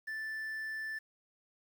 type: tone with quantisation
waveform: triangle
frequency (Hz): 1760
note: A6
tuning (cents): 0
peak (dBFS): -35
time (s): 0.07-0.99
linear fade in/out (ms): 10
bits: 10
effects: none